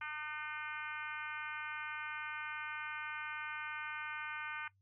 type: harmonic tone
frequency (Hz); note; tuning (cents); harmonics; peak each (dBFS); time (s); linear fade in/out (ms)
302.9; D#4; -46; 3 / 4 / 5 / 6 / 7 / 8 / 9 / 10; -49 / -48 / -44 / -52 / -48 / -48 / -59 / -57; 0.01-4.68; 5
effects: noise-tail reverb RT60 0.1 s tail -18 dB re dry + added 97 Hz sine -70 dBFS peak until 4.81 s